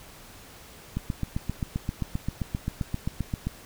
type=click train; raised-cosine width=5 ms; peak=-15 dBFS; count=20; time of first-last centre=0.97-3.47 s; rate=7.6 Hz; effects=pink hiss -48 dBFS RMS until 3.65 s